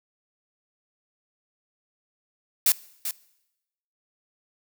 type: noise with echo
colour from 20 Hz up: blue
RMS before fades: -19 dBFS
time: 2.66-2.72 s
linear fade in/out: 2 ms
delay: 390 ms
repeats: 1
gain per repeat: -10 dB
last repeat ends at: 3.11 s
effects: noise-tail reverb RT60 0.9 s tail -21 dB re dry